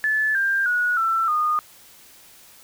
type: tone with pitch steps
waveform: sine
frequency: 1734 / 1590.1 / 1458.1 / 1337.1 / 1226.1 Hz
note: A6 / G6 / F#6 / E6 / D#6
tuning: -26 / +24 / -26 / +24 / -26 cents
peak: -18 dBFS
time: 0.04-1.59 s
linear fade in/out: 0 ms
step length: 310 ms
effects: white hiss -49 dBFS RMS until 2.63 s